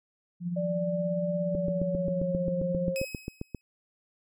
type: tone with tremolo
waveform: sine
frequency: 174.61 Hz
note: F3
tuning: in tune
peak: -27 dBFS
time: 0.4-2.95 s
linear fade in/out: 50 ms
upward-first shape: sine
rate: 17 Hz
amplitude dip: 50%
type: tone with pitch glide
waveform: sine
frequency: 587.3 to 535.5 Hz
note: D5 to C5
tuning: 0 to +40 cents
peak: -29 dBFS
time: 0.56-3.05 s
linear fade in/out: 10 ms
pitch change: -160 cents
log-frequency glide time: 1.4-2.52 s
type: click train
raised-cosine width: 3 ms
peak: -20 dBFS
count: 16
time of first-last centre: 1.55-3.547 s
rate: 7.51 Hz
type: tone with exponential decay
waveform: sawtooth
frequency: 2547 Hz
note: D#7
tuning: 40 cents sharp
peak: -29 dBFS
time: 2.96-3.61 s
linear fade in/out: 0 ms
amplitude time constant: 140 ms
effects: none